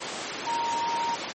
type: tone in noise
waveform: sine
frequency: 932.3 Hz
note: A#5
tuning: in tune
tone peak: -25 dBFS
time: 0.46-1.16 s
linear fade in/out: 20 ms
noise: pink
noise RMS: -32 dBFS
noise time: 0-1.33 s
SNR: +4 dB
effects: high-pass 300 Hz 12 dB/octave + MP3 32 kbps